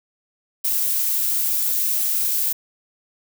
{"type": "noise", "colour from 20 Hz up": "violet", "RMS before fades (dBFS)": -21, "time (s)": [0.64, 2.53], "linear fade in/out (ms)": 10, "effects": []}